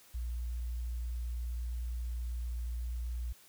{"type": "tone", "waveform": "sine", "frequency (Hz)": 59.5, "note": "A#1", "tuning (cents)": 36, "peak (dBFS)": -34, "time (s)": [0.14, 3.33], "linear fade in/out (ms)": 10, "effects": ["white hiss -60 dBFS RMS until 3.48 s"]}